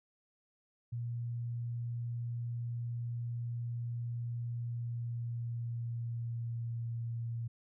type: tone with pitch glide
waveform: sine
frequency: 118.7 to 116.53 Hz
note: A#2 to A#2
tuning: +32 to 0 cents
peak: -35 dBFS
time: 0.92-7.48 s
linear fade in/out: 10 ms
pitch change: -32 cents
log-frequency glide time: 4.58-6.87 s
effects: none